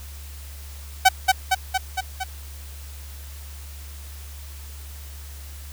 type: tone with echo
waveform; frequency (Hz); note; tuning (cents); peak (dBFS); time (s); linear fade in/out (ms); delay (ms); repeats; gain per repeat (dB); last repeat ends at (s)
sawtooth; 759; F#5; +44; -6; 1.05-1.09; 10; 230; 5; -3; 2.24
effects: added 71 Hz sine -36 dBFS peak until 5.72 s + white hiss -45 dBFS RMS until 5.72 s